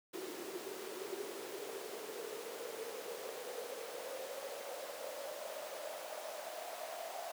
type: noise with high-pass filter sweep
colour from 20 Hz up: pink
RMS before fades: -45 dBFS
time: 0.13-7.32 s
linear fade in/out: 10 ms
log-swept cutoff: 360 to 680 Hz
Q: 7.1
effects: none